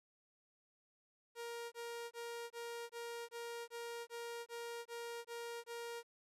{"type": "tone bursts", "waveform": "sawtooth", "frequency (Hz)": 469.5, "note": "A#4", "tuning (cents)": 12, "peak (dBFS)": -40, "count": 12, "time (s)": [1.35, 6.032], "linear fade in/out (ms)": 50, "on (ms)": 370, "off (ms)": 22, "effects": ["resampled to 32000 Hz", "13-bit"]}